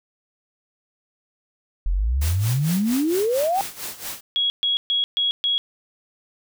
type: exponential sweep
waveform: sine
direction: up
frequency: 39.55 to 811 Hz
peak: -18 dBFS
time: 1.86-3.61 s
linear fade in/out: 0 ms
type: noise with tremolo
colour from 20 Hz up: white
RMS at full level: -30 dBFS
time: 2.21-4.21 s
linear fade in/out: 10 ms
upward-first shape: sine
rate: 4.4 Hz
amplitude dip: 80%
type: tone bursts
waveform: sine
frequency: 3322 Hz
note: G#7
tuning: in tune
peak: -18 dBFS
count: 5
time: 4.36-5.58 s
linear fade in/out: 0 ms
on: 140 ms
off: 130 ms
effects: none